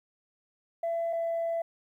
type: tone pair in turn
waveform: sine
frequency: 671 / 668.3 Hz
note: E5 / E5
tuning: +31 / +24 cents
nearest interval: unison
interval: 7 cents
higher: first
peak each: -26 dBFS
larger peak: neither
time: 0.83-1.13 / 1.13-1.62 s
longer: second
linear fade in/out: 5 ms
effects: tanh soft clip ceiling -25 dBFS + 11-bit

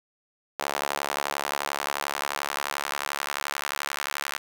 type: tone with high-pass filter sweep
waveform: sawtooth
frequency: 71.4 Hz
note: D2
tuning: 48 cents flat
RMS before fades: -31 dBFS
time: 0.59-4.38 s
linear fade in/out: 10 ms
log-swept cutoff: 730 to 1400 Hz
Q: 1.2
effects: 8-bit

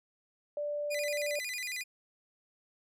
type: tone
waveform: sine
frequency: 587.3 Hz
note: D5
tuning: in tune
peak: -32 dBFS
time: 0.57-1.39 s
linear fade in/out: 2 ms
type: tone with vibrato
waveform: sawtooth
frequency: 2217 Hz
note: C#7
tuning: in tune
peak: -32 dBFS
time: 0.9-1.84 s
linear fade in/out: 20 ms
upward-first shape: square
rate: 11 Hz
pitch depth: 170 cents each way
effects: resampled to 32000 Hz

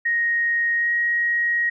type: tone with pitch glide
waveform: sine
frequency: 1871 to 1888.4 Hz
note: A#6 to A#6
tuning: +6 to +22 cents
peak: -18 dBFS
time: 0.05-1.7 s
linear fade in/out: 10 ms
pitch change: +16 cents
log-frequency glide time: 0.76-0.91 s
effects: none

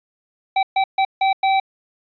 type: tone bursts at uneven times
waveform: square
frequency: 773 Hz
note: G5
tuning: 24 cents flat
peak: -15 dBFS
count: 5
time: 0.56-0.63 / 0.76-0.84 / 0.98-1.05 / 1.21-1.33 / 1.43-1.6 s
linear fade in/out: 5 ms
effects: resampled to 11025 Hz + 9-bit

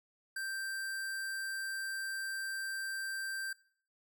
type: tone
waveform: square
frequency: 1570 Hz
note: G6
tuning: 2 cents sharp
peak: -37 dBFS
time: 0.36-3.53 s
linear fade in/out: 5 ms
effects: noise-tail reverb RT60 0.5 s tail -21 dB re dry

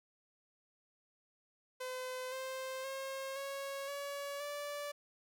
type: tone with pitch steps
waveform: sawtooth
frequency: 510 / 523.4 / 537.2 / 551.4 / 565.9 / 580.8 Hz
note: C5 / C5 / C5 / C#5 / C#5 / D5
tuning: -44 / 0 / +46 / -9 / +36 / -19 cents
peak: -36 dBFS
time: 1.8-4.92 s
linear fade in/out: 10 ms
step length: 520 ms
effects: none

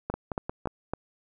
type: two click trains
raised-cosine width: 1 ms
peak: -17 / -15 dBFS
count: 4 / 4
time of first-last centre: 0.14-0.673 / 0.1-0.936 s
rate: 5.63 / 3.59 Hz
effects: none

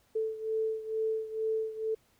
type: beating tone pair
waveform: sine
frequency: 440 / 442.2 Hz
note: A4 / A4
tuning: 0 / +9 cents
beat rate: 2.2 Hz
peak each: -31 / -35 dBFS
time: 0.15-1.95 s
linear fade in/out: 10 ms
effects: pink hiss -68 dBFS RMS until 2.19 s

